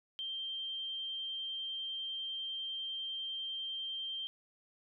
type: tone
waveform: sine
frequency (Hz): 3155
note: G7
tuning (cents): +10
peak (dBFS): -37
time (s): 0.19-4.27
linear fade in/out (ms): 0
effects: none